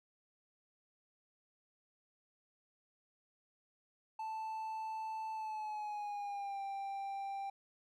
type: tone with pitch glide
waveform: triangle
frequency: 880 to 788.5 Hz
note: A5 to G5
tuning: 0 to +10 cents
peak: -37 dBFS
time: 4.19-7.5 s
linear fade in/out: 5 ms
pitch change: -190 cents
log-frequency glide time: 5.33-6.61 s
effects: none